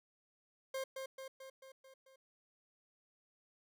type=tone with echo; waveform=40% pulse; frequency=531 Hz; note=C5; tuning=25 cents sharp; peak=-37 dBFS; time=0.74-0.84 s; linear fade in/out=5 ms; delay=220 ms; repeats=6; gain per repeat=-4 dB; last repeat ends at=2.16 s; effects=none